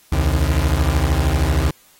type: beating tone pair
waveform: 35% pulse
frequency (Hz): 65.41 / 78.41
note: C2 / D#2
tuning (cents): 0 / +14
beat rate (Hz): 13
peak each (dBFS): -16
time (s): 0.12-1.71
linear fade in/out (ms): 5
effects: white hiss -52 dBFS RMS until 1.99 s + AAC 48 kbps